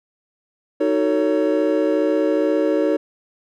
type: chord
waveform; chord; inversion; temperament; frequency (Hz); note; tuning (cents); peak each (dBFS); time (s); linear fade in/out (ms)
triangle; D# half-diminished seventh; none; just; 311.1 / 373.4 / 448 / 560; D#4 / F#4 / A4 / C#5; 0 / +16 / +31 / +18; -18 / -22 / -20 / -19; 0.8-2.97; 10
effects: none